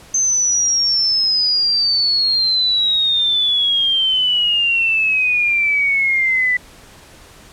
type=exponential sweep; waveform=sine; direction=down; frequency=6272 to 1975.5 Hz; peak=-13 dBFS; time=0.14-6.57 s; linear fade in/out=5 ms; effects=pink hiss -43 dBFS RMS until 7.52 s + low-pass 11000 Hz 12 dB/octave

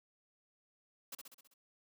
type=noise with echo; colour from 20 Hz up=white; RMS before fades=-45 dBFS; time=1.12-1.15 s; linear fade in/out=5 ms; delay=65 ms; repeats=6; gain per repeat=-4 dB; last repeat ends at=1.54 s; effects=high-pass 200 Hz 12 dB/octave

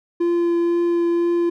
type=tone with vibrato; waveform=triangle; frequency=343.1 Hz; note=F4; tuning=31 cents flat; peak=-14 dBFS; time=0.2-1.5 s; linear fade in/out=10 ms; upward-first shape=triangle; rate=2 Hz; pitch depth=10 cents each way; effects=none

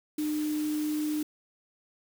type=tone in noise; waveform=sine; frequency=303.1 Hz; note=D#4; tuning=45 cents flat; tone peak=-27 dBFS; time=0.18-1.23 s; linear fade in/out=5 ms; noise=white; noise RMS=-43 dBFS; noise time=0.18-1.23 s; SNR=+13 dB; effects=none

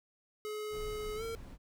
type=tone with pitch glide; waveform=square; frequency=424.8 to 455.3 Hz; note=G#4 to A#4; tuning=+39 to -41 cents; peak=-38 dBFS; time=0.45-1.35 s; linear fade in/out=0 ms; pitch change=+120 cents; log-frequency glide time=1.16-1.23 s
type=noise; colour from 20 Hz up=brown; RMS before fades=-46 dBFS; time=0.7-1.58 s; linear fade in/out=50 ms
effects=none

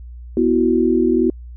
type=chord; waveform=sine; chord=B suspended fourth; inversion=none; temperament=just; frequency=246.9 / 329.3 / 370.4 Hz; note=B3 / E4 / F#4; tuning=0 / -2 / +2 cents; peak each=-17 dBFS; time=0.37-1.3 s; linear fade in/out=2 ms; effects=added 60 Hz sine -32 dBFS peak until 1.56 s

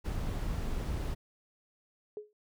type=noise; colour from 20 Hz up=brown; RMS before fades=-34 dBFS; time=0.04-1.15 s; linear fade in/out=20 ms
type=tone with exponential decay; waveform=sine; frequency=421.4 Hz; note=G#4; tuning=25 cents sharp; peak=-34 dBFS; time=2.17-2.33 s; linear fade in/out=1 ms; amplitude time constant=33 ms
effects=none

